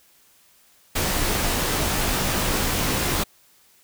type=noise with comb filter; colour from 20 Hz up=pink; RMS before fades=-23 dBFS; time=0.95-3.24 s; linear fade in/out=10 ms; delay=18 ms; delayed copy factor=-0.55; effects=white hiss -57 dBFS RMS until 3.83 s